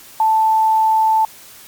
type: tone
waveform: sine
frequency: 880 Hz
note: A5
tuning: in tune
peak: -11 dBFS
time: 0.2-1.25 s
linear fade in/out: 2 ms
effects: white hiss -41 dBFS RMS until 1.67 s + Opus 48 kbps